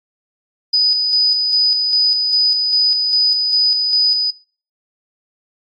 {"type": "tone with tremolo", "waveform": "sine", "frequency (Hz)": 4978, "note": "D#8", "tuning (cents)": 0, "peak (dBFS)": -10, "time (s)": [0.73, 4.31], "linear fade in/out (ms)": 10, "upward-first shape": "square", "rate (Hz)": 2.5, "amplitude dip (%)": 35, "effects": ["noise-tail reverb RT60 0.4 s tail -22 dB re dry", "AAC 48 kbps"]}